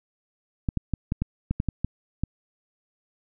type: clicks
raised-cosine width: 5 ms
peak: -12 dBFS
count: 10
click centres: 0.688 / 0.773 / 0.937 / 1.121 / 1.22 / 1.51 / 1.601 / 1.687 / 1.846 / 2.236 s
effects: none